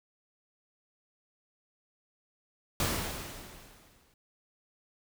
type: noise with exponential decay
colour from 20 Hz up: pink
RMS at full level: -28 dBFS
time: 2.8-4.14 s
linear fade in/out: 2 ms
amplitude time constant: 290 ms
effects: none